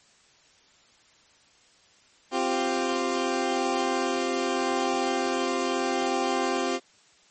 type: chord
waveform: 20% pulse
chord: C suspended fourth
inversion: none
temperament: equal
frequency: 261.6 / 349.2 / 392 Hz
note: C4 / F4 / G4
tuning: 0 / 0 / 0 cents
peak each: -24 dBFS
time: 2.31-6.8 s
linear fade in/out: 50 ms
effects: white hiss -59 dBFS RMS until 7.3 s + MP3 32 kbps